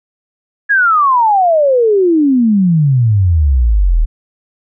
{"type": "exponential sweep", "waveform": "sine", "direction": "down", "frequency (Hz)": [1696, 36.8], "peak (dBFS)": -7, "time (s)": [0.69, 4.06], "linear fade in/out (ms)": 20, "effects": []}